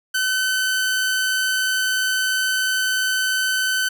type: tone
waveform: sawtooth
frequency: 1521 Hz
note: F#6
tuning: 47 cents sharp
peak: -15 dBFS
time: 0.14-3.89 s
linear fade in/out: 10 ms
effects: none